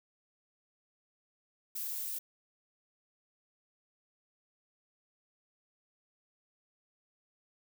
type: noise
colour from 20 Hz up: violet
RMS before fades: -38 dBFS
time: 1.75-2.19 s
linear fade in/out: 10 ms
effects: none